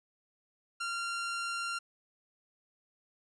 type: tone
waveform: sawtooth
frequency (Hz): 1383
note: F6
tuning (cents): -17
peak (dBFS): -30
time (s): 0.8-1.79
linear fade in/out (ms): 10
effects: resampled to 22050 Hz